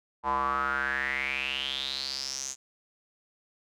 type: tone with band-pass filter sweep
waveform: square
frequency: 67.2 Hz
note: C2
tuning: 47 cents sharp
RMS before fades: -31 dBFS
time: 0.23-2.56 s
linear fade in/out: 50 ms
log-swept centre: 930 to 6800 Hz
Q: 7.9
effects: none